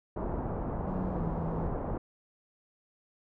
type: low-pass noise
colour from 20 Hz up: pink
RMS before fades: -34 dBFS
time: 0.16-1.98 s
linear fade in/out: 5 ms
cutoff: 1000 Hz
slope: 24 dB/octave
type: tone with pitch glide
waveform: triangle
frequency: 185 to 164.82 Hz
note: F#3 to E3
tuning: 0 to 0 cents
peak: -32 dBFS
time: 0.87-1.68 s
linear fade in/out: 5 ms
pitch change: -200 cents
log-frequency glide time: 1.13-1.22 s
effects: none